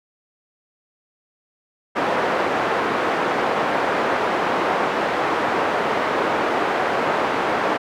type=band-pass noise; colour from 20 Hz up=pink; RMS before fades=-21 dBFS; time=1.95-7.78 s; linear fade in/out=20 ms; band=410 to 1500 Hz; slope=12 dB/octave; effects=none